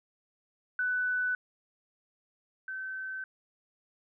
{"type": "tone pair in turn", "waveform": "sine", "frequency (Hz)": [1495, 1535.3], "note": ["F#6", "G6"], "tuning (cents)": [17, -36], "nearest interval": "unison", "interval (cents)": 47, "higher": "second", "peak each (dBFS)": [-27, -35], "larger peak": "first", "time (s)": [[0.79, 1.35], [2.68, 3.24]], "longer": "neither", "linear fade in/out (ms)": 2, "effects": []}